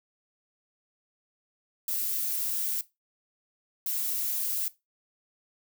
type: noise bursts at uneven times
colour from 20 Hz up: violet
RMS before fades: -30 dBFS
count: 2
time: 1.88-2.81 / 3.86-4.68 s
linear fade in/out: 2 ms
effects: noise-tail reverb RT60 0.2 s tail -17 dB re dry